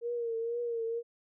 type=tone with vibrato; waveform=sine; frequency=466.2 Hz; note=A#4; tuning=in tune; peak=-31 dBFS; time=0.01-1.03 s; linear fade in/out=50 ms; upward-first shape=triangle; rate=2.1 Hz; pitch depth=58 cents each way; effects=none